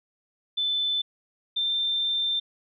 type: tone pair in turn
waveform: sine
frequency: 3520 / 3577 Hz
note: A7 / A7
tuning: 0 / +28 cents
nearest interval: unison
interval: 28 cents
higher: second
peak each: -23 dBFS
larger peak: neither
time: 0.57-1.02 / 1.56-2.4 s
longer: second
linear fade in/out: 10 ms
effects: none